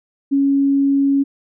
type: tone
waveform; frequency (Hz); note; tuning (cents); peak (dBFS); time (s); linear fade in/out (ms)
sine; 277.2; C#4; 0; -12; 0.31-1.24; 20
effects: none